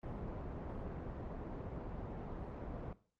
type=low-pass noise; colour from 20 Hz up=pink; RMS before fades=-44 dBFS; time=0.03-2.93 s; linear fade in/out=2 ms; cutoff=780 Hz; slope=12 dB/octave; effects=noise-tail reverb RT60 0.4 s tail -17 dB re dry + Opus 24 kbps